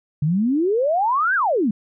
sine exponential two-way sweep, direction up then down, 140.8 to 1651 to 194 Hz, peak -16 dBFS, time 0.22-1.71 s, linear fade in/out 5 ms, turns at 1.35 s, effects none

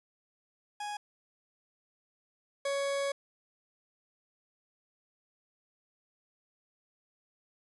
40% pulse tone pair in turn, 830 / 557.5 Hz, G#5 / C#5, -1 / +10 cents, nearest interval perfect fifth, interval 689 cents, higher first, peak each -35 / -29 dBFS, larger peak second, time 0.8-0.97 / 2.65-3.12 s, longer second, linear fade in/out 5 ms, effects resampled to 24000 Hz + 10-bit

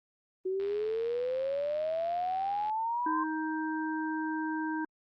sine exponential sweep, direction up, 370 to 1054 Hz, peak -29 dBFS, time 0.45-3.24 s, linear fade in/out 10 ms
click train, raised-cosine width 0.3 ms, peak -33 dBFS, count 175, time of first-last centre 0.6-2.696 s, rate 83 Hz
harmonic tone, 314.2 Hz, D#4, 17 cents sharp, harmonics 1 / 3 / 5, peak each -32 / -37 / -39 dBFS, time 3.06-4.85 s, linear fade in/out 5 ms
effects Opus 24 kbps

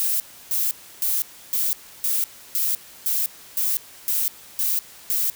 violet noise bursts, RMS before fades -22 dBFS, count 11, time 0-5.3 s, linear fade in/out 0 ms, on 200 ms, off 310 ms, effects white hiss -45 dBFS RMS until 5.35 s

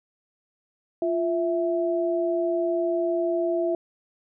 sine tone pair together, 346.9 / 659.3 Hz, F4 / E5, -12 / 0 cents, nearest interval major seventh, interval 1112 cents, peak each -24 / -25 dBFS, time 1.02-3.75 s, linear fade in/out 2 ms, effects none

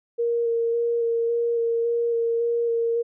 sine tone with vibrato, 466.2 Hz, A#4, in tune, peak -20 dBFS, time 0.18-3.03 s, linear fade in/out 20 ms, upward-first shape square, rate 1.8 Hz, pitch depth 12 cents each way, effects none

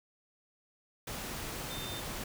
sine tone in noise, 3600 Hz, A7, 39 cents sharp, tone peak -43 dBFS, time 1.7-2 s, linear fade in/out 5 ms, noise pink, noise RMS -40 dBFS, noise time 1.07-2.24 s, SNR -6 dB, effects none

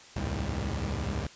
sawtooth tone cluster, 67.4 / 79.2 / 103.4 / 112.2 / 197.9 Hz, C#2 / D#2 / G#2 / A2 / G3, -48 / +31 / -7 / +34 / +17 cents, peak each -30 / -31 / -33 / -36 / -36 dBFS, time 0.16-1.27 s, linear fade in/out 5 ms, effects white hiss -51 dBFS RMS until 1.35 s + resampled to 16000 Hz

